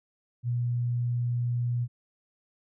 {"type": "tone", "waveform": "sine", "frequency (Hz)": 120.9, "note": "B2", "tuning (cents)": -36, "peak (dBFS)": -25, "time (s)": [0.43, 1.88], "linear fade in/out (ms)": 50, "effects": []}